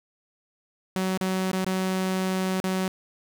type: tone with dropouts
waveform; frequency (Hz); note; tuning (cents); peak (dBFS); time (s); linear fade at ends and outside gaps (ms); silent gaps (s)
sawtooth; 187.5; F#3; +23; -20; 0.96-2.88; 0; 1.175-1.211 / 1.516-1.532 / 1.645-1.665 / 2.601-2.641
effects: none